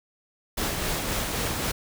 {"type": "noise with tremolo", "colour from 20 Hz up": "pink", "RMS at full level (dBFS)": -27, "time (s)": [0.57, 1.72], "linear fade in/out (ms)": 10, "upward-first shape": "sine", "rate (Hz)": 3.8, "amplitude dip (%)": 30, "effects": []}